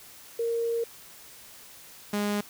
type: tone pair in turn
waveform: sine / sawtooth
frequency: 464 / 206.1 Hz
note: A#4 / G#3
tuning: -8 / -13 cents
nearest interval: octave + major second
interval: 1405 cents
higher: first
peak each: -25 / -22 dBFS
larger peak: second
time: 0.39-0.84 / 2.13-2.41 s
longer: first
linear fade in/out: 5 ms
effects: white hiss -49 dBFS RMS until 2.49 s